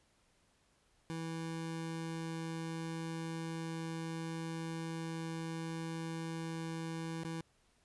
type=tone with dropouts; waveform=25% pulse; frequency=163.7 Hz; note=E3; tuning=12 cents flat; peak=-35 dBFS; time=1.1-7.41 s; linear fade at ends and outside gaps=0 ms; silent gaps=7.234-7.248 s; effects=pink hiss -72 dBFS RMS until 7.84 s + resampled to 24000 Hz